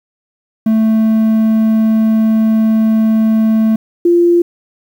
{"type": "tone pair in turn", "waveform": ["triangle", "sine"], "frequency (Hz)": [220.6, 345.8], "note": ["A3", "F4"], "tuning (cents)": [5, -17], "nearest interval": "minor sixth", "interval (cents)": 778, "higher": "second", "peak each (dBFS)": -6, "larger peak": "neither", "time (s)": [[0.66, 3.76], [4.05, 4.42]], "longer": "first", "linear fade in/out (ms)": 5, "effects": ["7-bit"]}